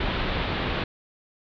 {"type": "low-pass noise", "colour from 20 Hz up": "pink", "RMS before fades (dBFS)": -27, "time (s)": [0, 0.84], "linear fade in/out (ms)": 5, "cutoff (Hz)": 4000, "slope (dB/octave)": 48, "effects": []}